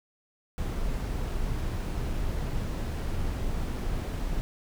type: noise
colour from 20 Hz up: brown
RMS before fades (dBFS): -30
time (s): 0.58-4.41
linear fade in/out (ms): 0
effects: none